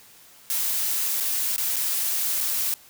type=noise with dropouts; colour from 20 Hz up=blue; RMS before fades=-25 dBFS; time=0.5-2.74 s; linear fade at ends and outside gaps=0 ms; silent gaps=1.201-1.207 / 1.562-1.58 / 1.76-1.765 / 2.405-2.409 s; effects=white hiss -51 dBFS RMS until 2.89 s